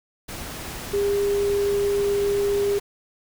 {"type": "tone in noise", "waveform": "sine", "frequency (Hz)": 403.5, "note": "G#4", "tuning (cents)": -50, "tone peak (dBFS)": -19, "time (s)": [0.93, 2.79], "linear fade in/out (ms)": 10, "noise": "pink", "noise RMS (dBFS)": -34, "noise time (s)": [0.28, 2.8], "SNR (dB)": 12, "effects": []}